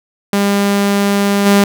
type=tone with level steps; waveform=sawtooth; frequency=200.9 Hz; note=G3; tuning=43 cents sharp; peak=-7 / -3 dBFS; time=0.33-1.64 s; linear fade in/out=2 ms; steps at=1.45 s; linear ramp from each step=20 ms; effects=none